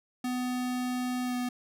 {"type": "tone with pitch glide", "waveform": "square", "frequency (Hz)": [250, 247.4], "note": ["B3", "B3"], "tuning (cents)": [21, 3], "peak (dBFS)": -30, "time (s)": [0.24, 1.49], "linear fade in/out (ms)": 5, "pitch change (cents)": -18, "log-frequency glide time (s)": [1.25, 1.35], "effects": []}